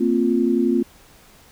sine chord, Bb suspended second, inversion none, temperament equal with one note detuned, 230.1 / 261.6 / 349.2 Hz, Bb3 / C4 / F4, -22 / 0 / 0 cents, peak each -20 dBFS, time 0-0.83 s, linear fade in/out 10 ms, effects pink hiss -50 dBFS RMS until 1.51 s

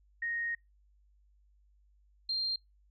sine tone pair in turn, 1864.7 / 4186 Hz, A#6 / C8, 0 / 0 cents, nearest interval octave + major second, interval 1400 cents, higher second, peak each -32 / -30 dBFS, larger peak second, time 0.22-0.55 / 2.29-2.56 s, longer first, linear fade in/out 5 ms, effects noise-tail reverb RT60 0.2 s tail -26 dB re dry + added 50 Hz sine -63 dBFS peak until 2.9 s

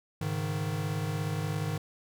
square chord, Ab suspended fourth, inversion none, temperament equal, 103.83 / 138.59 / 155.56 Hz, Ab2 / Db3 / Eb3, 0 / 0 / 0 cents, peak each -35 / -39 / -33 dBFS, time 0.21-1.78 s, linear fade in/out 5 ms, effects none

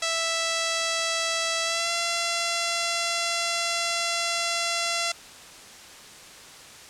5% pulse tone with pitch glide, 659.3 to 681.4 Hz, E5 to F5, 0 to -43 cents, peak -12 dBFS, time 0.02-5.12 s, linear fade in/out 5 ms, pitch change +57 cents, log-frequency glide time 1.64-1.91 s, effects white hiss -45 dBFS RMS until 6.89 s + low-pass 8000 Hz 12 dB/octave

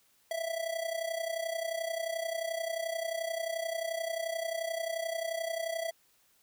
square tone with amplitude modulation, 660 Hz, E5, 2 cents sharp, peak -30 dBFS, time 0.31-5.91 s, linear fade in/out 2 ms, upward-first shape sine, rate 31.4 Hz, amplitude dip 75%, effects white hiss -68 dBFS RMS until 6.42 s

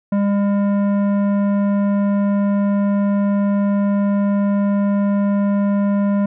sine tone with tanh clipping, 201.5 Hz, G3, 48 cents sharp, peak -16 dBFS, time 0.12-6.26 s, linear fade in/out 5 ms, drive 13 dB, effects none

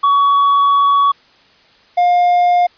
triangle tone pair in turn, 1127 / 708.7 Hz, C#6 / F5, +28 / +25 cents, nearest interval minor sixth, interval 803 cents, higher first, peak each -7 dBFS, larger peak neither, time 0.03-1.12 / 1.97-2.67 s, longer first, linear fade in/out 10 ms, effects white hiss -49 dBFS RMS until 2.77 s + resampled to 11025 Hz

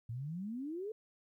sine exponential sweep, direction up, 110 to 449.6 Hz, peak -38 dBFS, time 0.09-0.92 s, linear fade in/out 5 ms, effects 13-bit

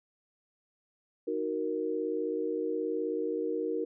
sine chord, D# minor, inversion none, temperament equal, 311.1 / 370 / 466.2 Hz, D#4 / F#4 / A#4, 0 / 0 / 0 cents, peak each -35 / -35 / -32 dBFS, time 1.27-3.85 s, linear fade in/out 10 ms, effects none

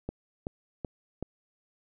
click train, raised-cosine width 2 ms, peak -20 dBFS, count 4, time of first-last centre 0.09-1.226 s, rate 2.64 Hz, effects none

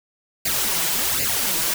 white noise with flanger, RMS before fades -22 dBFS, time 0.45-1.74 s, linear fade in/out 5 ms, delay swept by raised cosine 0.42 to 6.22 ms, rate 1.3 Hz, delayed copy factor +0.8, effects none

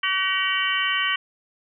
harmonic tone with a mistuned harmonic, 380 Hz, F#4, 46 cents sharp, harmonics 3 / 4 / 5 / 6 / 7 / 8, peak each -28 / -29 / -26 / -29 / -29 / -26 dBFS, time 0.03-1.16 s, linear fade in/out 5 ms, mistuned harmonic 7, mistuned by +75 cents, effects none

